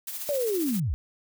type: noise with tremolo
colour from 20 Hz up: blue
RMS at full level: -33 dBFS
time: 0.07-0.8 s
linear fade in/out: 5 ms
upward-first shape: triangle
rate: 15 Hz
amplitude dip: 55%
type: linear sweep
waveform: sine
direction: down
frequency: 597 to 51.91 Hz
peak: -24 dBFS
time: 0.29-0.94 s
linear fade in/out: 0 ms
effects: none